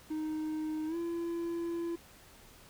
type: tone with pitch glide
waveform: triangle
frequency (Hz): 310.7 to 338.8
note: D#4 to E4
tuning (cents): -2 to +48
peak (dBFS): -31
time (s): 0.1-1.96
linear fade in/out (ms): 10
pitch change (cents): +150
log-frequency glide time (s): 0.87-0.96
effects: pink hiss -57 dBFS RMS until 2.69 s